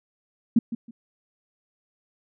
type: tone with echo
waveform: sine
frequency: 231.4 Hz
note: A#3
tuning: 13 cents flat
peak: -13 dBFS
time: 0.56-0.59 s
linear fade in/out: 5 ms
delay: 160 ms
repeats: 2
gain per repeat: -13 dB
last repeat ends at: 0.91 s
effects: none